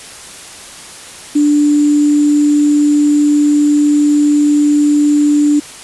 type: tone with sample-and-hold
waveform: sine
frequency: 293.7 Hz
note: D4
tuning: in tune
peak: -7 dBFS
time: 1.35-5.6 s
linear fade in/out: 10 ms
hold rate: 7350 Hz
effects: white hiss -32 dBFS RMS until 5.83 s + resampled to 24000 Hz